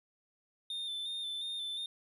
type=tone with vibrato; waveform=triangle; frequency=3589 Hz; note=A7; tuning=34 cents sharp; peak=-35 dBFS; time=0.7-1.86 s; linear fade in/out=2 ms; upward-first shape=square; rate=2.8 Hz; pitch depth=28 cents each way; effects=none